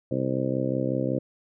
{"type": "harmonic tone", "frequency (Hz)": 65.41, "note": "C2", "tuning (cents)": 0, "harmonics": [2, 3, 4, 5, 6, 7, 8, 9], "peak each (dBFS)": [-30, -33, -30, -31, -37, -36, -30, -37], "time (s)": [0.11, 1.19], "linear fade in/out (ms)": 5, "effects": []}